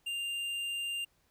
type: tone with tanh clipping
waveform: sine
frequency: 2794 Hz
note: F7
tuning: in tune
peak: -35 dBFS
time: 0.06-1.05 s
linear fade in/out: 10 ms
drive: 10 dB
effects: pink hiss -72 dBFS RMS until 1.3 s